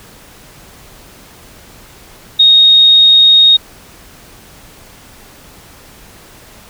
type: tone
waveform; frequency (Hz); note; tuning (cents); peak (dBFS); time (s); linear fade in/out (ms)
sine; 3729; A#7; 0; -3; 2.39-3.57; 10
effects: pink hiss -39 dBFS RMS until 6.69 s